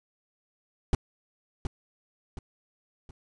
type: noise with echo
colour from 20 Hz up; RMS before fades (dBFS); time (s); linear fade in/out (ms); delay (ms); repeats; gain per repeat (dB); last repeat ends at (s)
brown; -21; 0.93-0.95; 2; 720; 3; -8; 3.11
effects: resampled to 22050 Hz